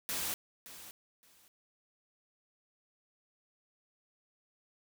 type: noise with echo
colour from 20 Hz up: white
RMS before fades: -36 dBFS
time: 0.09-0.34 s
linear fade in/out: 0 ms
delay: 570 ms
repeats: 2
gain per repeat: -14 dB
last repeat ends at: 1.48 s
effects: none